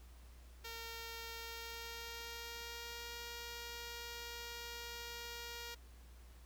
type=tone with pitch glide; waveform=5% pulse; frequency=459.9 to 471.7 Hz; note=A#4 to A#4; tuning=-23 to +20 cents; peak=-34 dBFS; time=0.64-5.75 s; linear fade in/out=10 ms; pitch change=+43 cents; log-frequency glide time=1.32-3.15 s; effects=added 60 Hz sine -55 dBFS peak until 6.45 s + pink hiss -66 dBFS RMS until 6.45 s